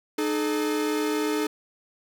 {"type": "tone pair together", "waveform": "45% pulse", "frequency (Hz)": [304.6, 428.7], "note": ["D#4", "A4"], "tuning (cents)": [-37, -45], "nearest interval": "tritone", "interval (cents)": 592, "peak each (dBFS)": [-26, -27], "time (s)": [0.18, 1.47], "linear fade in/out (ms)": 5, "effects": []}